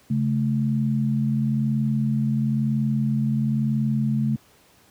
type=tone pair together; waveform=sine; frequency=136.4 / 217.4 Hz; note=C#3 / A3; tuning=-28 / -21 cents; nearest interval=minor sixth; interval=807 cents; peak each=-22 dBFS; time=0.1-4.36 s; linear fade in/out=5 ms; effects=pink hiss -56 dBFS RMS until 4.9 s + high-pass 80 Hz 12 dB/octave